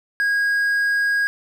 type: tone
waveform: triangle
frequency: 1640 Hz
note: G#6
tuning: 22 cents flat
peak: -15 dBFS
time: 0.2-1.27 s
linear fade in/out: 0 ms
effects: none